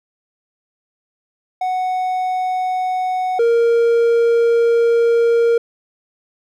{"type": "tone pair in turn", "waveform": "triangle", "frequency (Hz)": [740, 466.2], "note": ["F#5", "A#4"], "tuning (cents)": [0, 0], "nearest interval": "minor sixth", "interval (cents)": 800, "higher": "first", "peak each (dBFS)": [-15, -9], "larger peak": "second", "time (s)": [[1.61, 3.39], [3.39, 5.58]], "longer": "second", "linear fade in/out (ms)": 5, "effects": []}